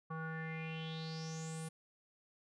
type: tone with low-pass filter sweep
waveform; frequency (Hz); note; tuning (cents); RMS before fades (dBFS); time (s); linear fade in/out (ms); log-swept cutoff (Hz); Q
square; 160.6; E3; -45; -43; 0.1-1.69; 10; 1200 to 9900; 7
effects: none